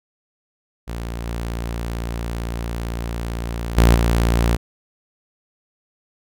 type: tone with level steps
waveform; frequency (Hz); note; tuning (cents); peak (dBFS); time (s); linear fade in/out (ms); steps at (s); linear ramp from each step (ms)
sawtooth; 57.8; A#1; -14; -22 / -20 / -6 / -11; 0.87-4.57; 20; 1.26 / 3.77 / 3.95; 5
effects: none